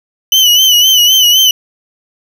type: tone with vibrato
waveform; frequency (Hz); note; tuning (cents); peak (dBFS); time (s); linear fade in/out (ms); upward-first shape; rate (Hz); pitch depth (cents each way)
35% pulse; 3004; F#7; +26; -3; 0.32-1.51; 2; sine; 3.9; 66
effects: none

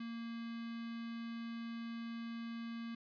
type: tone with notch filter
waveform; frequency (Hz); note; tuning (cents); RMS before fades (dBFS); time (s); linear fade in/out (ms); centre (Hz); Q
square; 231.1; A#3; -15; -44; 0-2.95; 5; 670; 1.7
effects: resampled to 11025 Hz

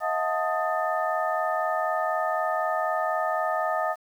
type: tone cluster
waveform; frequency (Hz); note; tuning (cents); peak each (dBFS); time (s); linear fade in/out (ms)
sine; 636 / 720 / 879 / 1246 / 1785; D#5 / F#5 / A5 / D#6 / A6; +38 / -47 / -2 / +2 / +24; -28 / -29 / -33 / -29 / -34; 0-3.96; 50
effects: 9-bit

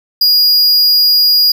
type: tone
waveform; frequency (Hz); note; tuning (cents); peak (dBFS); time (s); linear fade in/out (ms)
square; 4870; D#8; -38; -7; 0.21-1.52; 5
effects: none

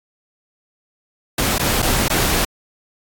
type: noise with dropouts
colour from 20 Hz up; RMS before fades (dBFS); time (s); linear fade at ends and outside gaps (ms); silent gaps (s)
pink; -18; 1.38-2.45; 5; 1.583-1.594 / 1.821-1.825 / 2.083-2.099
effects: AAC 64 kbps

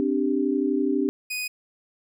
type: chord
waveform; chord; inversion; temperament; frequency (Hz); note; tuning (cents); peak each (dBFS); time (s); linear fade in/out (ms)
sine; C suspended second; none; equal; 261.6 / 293.7 / 392; C4 / D4 / G4; 0 / 0 / 0; -25 / -24 / -26; 0-1.09; 0
type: tone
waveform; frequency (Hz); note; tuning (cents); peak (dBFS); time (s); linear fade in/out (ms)
sawtooth; 2489; D#7; 0; -24; 1.3-1.48; 10
effects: none

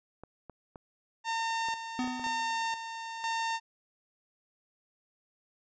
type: clicks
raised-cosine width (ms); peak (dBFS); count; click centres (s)
1; -31; 8; 0.236 / 0.497 / 0.758 / 1.686 / 2.043 / 2.076 / 2.196 / 2.266
type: tone with tremolo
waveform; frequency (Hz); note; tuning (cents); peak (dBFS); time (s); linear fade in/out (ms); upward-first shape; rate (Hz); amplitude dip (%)
sawtooth; 909; A#5; -44; -26; 1.24-3.6; 50; square; 1; 60
type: tone with exponential decay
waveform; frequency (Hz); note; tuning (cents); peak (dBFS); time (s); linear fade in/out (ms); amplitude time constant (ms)
square; 251.3; B3; +30; -29; 1.99-2.73; 1; 160
effects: resampled to 16000 Hz

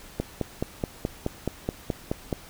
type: click train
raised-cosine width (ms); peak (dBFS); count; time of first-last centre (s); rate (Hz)
2; -12; 11; 0.2-2.328; 4.7
effects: pink hiss -47 dBFS RMS until 2.49 s

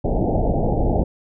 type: low-pass noise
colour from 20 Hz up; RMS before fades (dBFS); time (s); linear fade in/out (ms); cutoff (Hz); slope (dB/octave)
pink; -19; 0.04-1.04; 10; 820; 96
effects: none

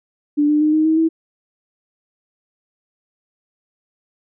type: tone with pitch steps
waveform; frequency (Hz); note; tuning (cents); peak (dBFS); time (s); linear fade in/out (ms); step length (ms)
sine; 293.7 / 299.5 / 305.5 / 311.5 / 317.7 / 324; D4 / D4 / D#4 / D#4 / D#4 / E4; 0 / +34 / -32 / +2 / +36 / -30; -12; 0.37-1.09; 20; 120
effects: none

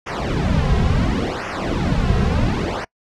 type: noise with flanger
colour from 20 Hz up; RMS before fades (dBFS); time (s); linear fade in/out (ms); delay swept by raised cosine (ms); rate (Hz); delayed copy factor
brown; -19; 0.06-2.85; 10; 0.24 to 3.44; 0.71; -1
effects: noise-tail reverb RT60 0.1 s tail -26 dB re dry + low-pass 5000 Hz 12 dB/octave

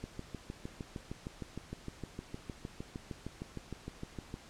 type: click train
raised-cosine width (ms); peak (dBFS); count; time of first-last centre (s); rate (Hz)
3; -27; 29; 0.04-4.341; 6.51
effects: pink hiss -55 dBFS RMS until 4.49 s + low-pass 8000 Hz 12 dB/octave

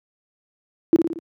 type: tone with echo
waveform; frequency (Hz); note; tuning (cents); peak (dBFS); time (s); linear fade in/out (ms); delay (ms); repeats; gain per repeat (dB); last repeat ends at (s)
sine; 331.5; E4; +10; -9; 0.93-0.96; 0; 57; 4; -5; 1.188
effects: high-pass 150 Hz 12 dB/octave

